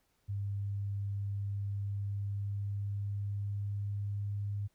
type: tone with pitch glide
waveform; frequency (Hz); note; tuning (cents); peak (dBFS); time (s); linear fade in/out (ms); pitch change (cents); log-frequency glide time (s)
sine; 100.3 to 101.64; G2 to G#2; +40 to -37; -33; 0.28-4.68; 20; +23; 1.61-4.35
effects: pink hiss -75 dBFS RMS until 4.74 s